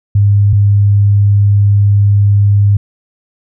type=tone pair in turn; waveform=sine; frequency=101.5 / 101.5 Hz; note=G#2 / G#2; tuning=-39 / -39 cents; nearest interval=unison; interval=0 cents; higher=neither; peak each=-5 dBFS; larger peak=neither; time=0.15-0.53 / 0.53-2.77 s; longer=second; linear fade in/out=5 ms; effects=none